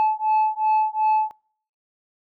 sine beating tone pair, 864 / 866.7 Hz, A5 / A5, -32 / -26 cents, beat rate 2.7 Hz, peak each -19 / -19 dBFS, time 0-1.31 s, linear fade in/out 0 ms, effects noise-tail reverb RT60 0.6 s tail -26 dB re dry + tanh soft clip ceiling -14 dBFS

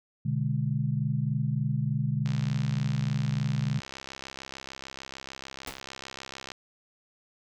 sine chord, G# diminished, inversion first, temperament equal, 123.47 / 146.83 / 207.7 Hz, B2 / D3 / G#3, 0 / 0 / 0 cents, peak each -29 / -28 / -33 dBFS, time 0.25-3.8 s, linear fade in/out 10 ms
click train, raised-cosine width 0.2 ms, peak -22 dBFS, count 285, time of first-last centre 2.26-6.518 s, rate 66.7 Hz
pink noise with exponential decay, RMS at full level -32 dBFS, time 5.67-5.8 s, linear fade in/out 5 ms, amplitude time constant 28 ms
effects none

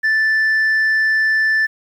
sine tone, 1760 Hz, A6, in tune, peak -10 dBFS, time 0.03-1.67 s, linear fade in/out 20 ms, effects tanh soft clip ceiling -12 dBFS + 8-bit

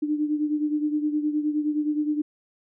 sine beating tone pair, 298.7 / 308.3 Hz, D4 / D#4, +29 / -16 cents, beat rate 9.6 Hz, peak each -23 / -29 dBFS, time 0.02-2.22 s, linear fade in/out 10 ms, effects none

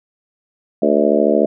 harmonic tone with a mistuned harmonic, 73.42 Hz, D2, in tune, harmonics 3 / 4 / 5 / 6 / 7 / 8 / 9, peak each -19 / -19 / -19 / -19 / -19 / -19 / -19 dBFS, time 0.82-1.46 s, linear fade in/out 5 ms, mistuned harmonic 9, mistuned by -35 cents, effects none

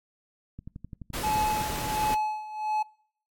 click train, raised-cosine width 5 ms, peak -27 dBFS, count 14, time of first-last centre 0.59-1.701 s, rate 11.7 Hz
pink noise, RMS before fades -34 dBFS, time 1.13-2.15 s, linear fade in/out 10 ms
triangle tone with tremolo, 856 Hz, A5, 48 cents flat, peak -21 dBFS, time 1.23-2.83 s, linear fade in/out 10 ms, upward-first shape sine, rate 1.4 Hz, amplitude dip 80%
effects noise-tail reverb RT60 0.6 s tail -25 dB re dry + AAC 64 kbps

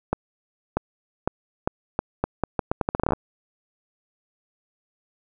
accelerating click train, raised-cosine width 1 ms, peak -7 dBFS, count 19, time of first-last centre 0.13-3.134 s, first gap 640 ms, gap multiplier 0.79, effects none

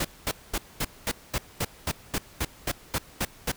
pink noise bursts, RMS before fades -27 dBFS, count 14, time 0-3.518 s, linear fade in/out 5 ms, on 47 ms, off 220 ms, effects pink hiss -51 dBFS RMS until 3.56 s

